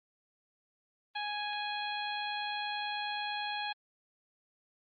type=harmonic tone; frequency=831 Hz; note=G#5; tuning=1 cent sharp; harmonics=1 / 2 / 3 / 4 / 5; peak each=-37 / -41 / -42 / -42 / -44 dBFS; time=1.15-3.73 s; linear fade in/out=10 ms; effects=Opus 24 kbps